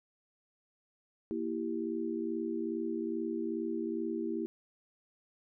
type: chord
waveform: sine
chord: E diminished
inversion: second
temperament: equal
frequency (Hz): 233.1 / 329.6 / 392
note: Bb3 / E4 / G4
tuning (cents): 0 / 0 / 0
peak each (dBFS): -38 / -35 / -38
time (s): 1.31-4.46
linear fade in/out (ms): 0
effects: none